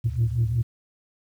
sine tone cluster, 74.9 / 109.9 / 114.9 / 120.5 Hz, D2 / A2 / A#2 / B2, +35 / -2 / -25 / -42 cents, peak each -30 / -27 / -22 / -25 dBFS, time 0.04-0.63 s, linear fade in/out 20 ms, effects tanh soft clip ceiling -15 dBFS + 9-bit

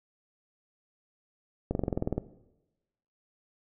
slowing click train, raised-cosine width 2 ms, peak -15 dBFS, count 11, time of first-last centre 1.71-2.18 s, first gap 41 ms, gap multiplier 1.03, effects noise-tail reverb RT60 1.0 s tail -17 dB re dry

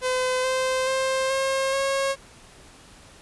sawtooth tone with pitch steps, 510 / 518.6 / 527.4 / 536.3 / 545.3 Hz, C5 / C5 / C5 / C5 / C#5, -44 / -15 / +14 / +43 / -29 cents, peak -18 dBFS, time 0.01-2.16 s, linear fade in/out 50 ms, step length 430 ms, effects pink hiss -49 dBFS RMS until 3.21 s + resampled to 24000 Hz

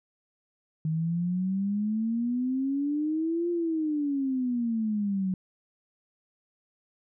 sine exponential two-way sweep, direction up then down, 155.56 to 349.2 to 184.1 Hz, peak -25 dBFS, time 0.85-5.34 s, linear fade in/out 2 ms, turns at 3.5 s, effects none

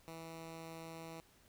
10% pulse tone, 163.5 Hz, E3, 14 cents flat, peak -39 dBFS, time 0.08-1.2 s, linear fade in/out 0 ms, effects pink hiss -67 dBFS RMS until 1.48 s

